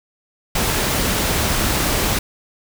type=noise; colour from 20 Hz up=pink; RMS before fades=-19 dBFS; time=0.55-2.19 s; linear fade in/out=5 ms; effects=none